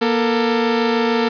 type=tone pair together; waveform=sawtooth; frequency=237 / 447.4 Hz; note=A#3 / A4; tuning=+29 / +29 cents; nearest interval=major seventh; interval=1100 cents; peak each=-14 dBFS; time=0.01-1.29 s; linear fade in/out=10 ms; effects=resampled to 11025 Hz + 7-bit